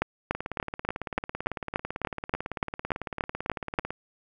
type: two click trains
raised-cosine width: 0.5 ms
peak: -9 / -17 dBFS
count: 14 / 65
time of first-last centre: 0.02-3.788 / 0.35-3.906 s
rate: 3.45 / 18 Hz
effects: none